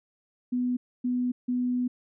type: tone bursts at uneven times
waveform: sine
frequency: 248 Hz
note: B3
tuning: 7 cents sharp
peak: -24 dBFS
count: 3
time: 0.52-0.77 / 1.04-1.32 / 1.48-1.88 s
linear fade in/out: 10 ms
effects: none